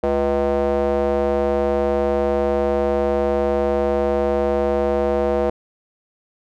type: tone with band-pass filter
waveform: square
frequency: 70 Hz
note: C#2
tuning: 18 cents sharp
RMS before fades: -19 dBFS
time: 0.03-5.5 s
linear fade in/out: 5 ms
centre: 550 Hz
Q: 2.8
effects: none